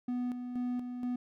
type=tone with tremolo; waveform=triangle; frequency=246.9 Hz; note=B3; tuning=in tune; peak=-29 dBFS; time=0.08-1.16 s; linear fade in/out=5 ms; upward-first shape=square; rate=2.1 Hz; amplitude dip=50%; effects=none